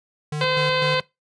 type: tone with tremolo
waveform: square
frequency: 150.5 Hz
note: D3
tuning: 43 cents sharp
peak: -25 dBFS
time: 0.32-1.01 s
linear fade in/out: 5 ms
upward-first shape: square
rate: 4 Hz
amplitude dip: 55%
type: harmonic tone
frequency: 513 Hz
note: C5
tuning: 34 cents flat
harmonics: 1 / 2 / 3 / 4 / 5 / 6 / 7 / 8 / 9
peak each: -23 / -26 / -28 / -29 / -30 / -31 / -31 / -32 / -33 dBFS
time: 0.41-1 s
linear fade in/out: 2 ms
effects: noise-tail reverb RT60 0.2 s tail -21 dB re dry + resampled to 22050 Hz